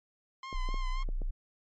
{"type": "tone with vibrato", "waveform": "sawtooth", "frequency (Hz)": 1044, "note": "C6", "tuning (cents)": -4, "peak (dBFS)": -36, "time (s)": [0.43, 1.03], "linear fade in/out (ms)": 2, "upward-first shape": "sine", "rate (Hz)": 3.8, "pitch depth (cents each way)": 45}
{"type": "clicks", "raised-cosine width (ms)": 2, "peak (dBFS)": -30, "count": 5, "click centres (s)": [0.528, 0.689, 0.743, 1.089, 1.218]}
{"type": "tone", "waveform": "sine", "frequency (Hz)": 30.59, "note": "B0", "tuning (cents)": -16, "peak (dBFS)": -29, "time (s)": [0.54, 1.31], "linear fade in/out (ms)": 10}
{"effects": ["low-pass 5000 Hz 12 dB/octave", "MP3 32 kbps"]}